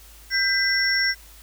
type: tone cluster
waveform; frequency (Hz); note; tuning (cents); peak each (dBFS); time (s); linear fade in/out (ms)
sine; 1575 / 1999 / 5480; G6 / B6 / F8; +8 / +20 / -34; -23; 0.3-1.15; 50
effects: added 53 Hz sine -47 dBFS peak until 1.42 s + white hiss -49 dBFS RMS until 1.42 s